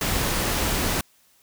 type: noise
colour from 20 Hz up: pink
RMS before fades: -24 dBFS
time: 0.01-1.01 s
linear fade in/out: 2 ms
effects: white hiss -60 dBFS RMS until 1.42 s